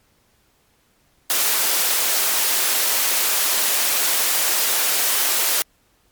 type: high-pass noise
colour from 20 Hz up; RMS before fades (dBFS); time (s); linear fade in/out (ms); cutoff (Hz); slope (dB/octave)
white; -19; 1.3-5.62; 0; 410; 12
effects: pink hiss -61 dBFS RMS until 6.11 s + MP3 96 kbps